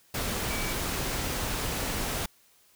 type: tone in noise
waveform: sine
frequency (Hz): 2292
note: D7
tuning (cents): -43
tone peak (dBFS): -38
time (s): 0.5-0.73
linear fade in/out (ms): 5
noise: pink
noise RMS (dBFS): -31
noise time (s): 0.14-2.26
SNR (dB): -10
effects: white hiss -62 dBFS RMS until 2.75 s